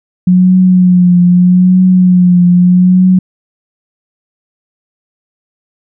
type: tone with vibrato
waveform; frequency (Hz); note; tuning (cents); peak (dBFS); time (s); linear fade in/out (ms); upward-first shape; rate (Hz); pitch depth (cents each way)
sine; 180.8; F#3; -40; -3; 0.27-3.19; 5; triangle; 0.8; 44
effects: none